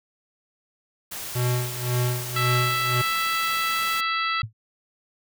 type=noise; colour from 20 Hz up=white; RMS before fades=-34 dBFS; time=1.11-4.01 s; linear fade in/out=10 ms
type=tone with tremolo; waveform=square; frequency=123.47 Hz; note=B2; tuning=in tune; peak=-21 dBFS; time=1.35-3.02 s; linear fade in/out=10 ms; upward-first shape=sine; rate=1.9 Hz; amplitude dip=80%
type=harmonic tone; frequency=661 Hz; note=E5; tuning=5 cents sharp; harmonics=2 / 3 / 4 / 5 / 6 / 7; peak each=-25 / -29 / -31 / -33 / -35 / -36 dBFS; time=2.36-4.42 s; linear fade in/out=5 ms
type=tone with exponential decay; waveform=sine; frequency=110 Hz; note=A2; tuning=in tune; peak=-23 dBFS; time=4.43-4.53 s; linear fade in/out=5 ms; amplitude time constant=20 ms
effects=none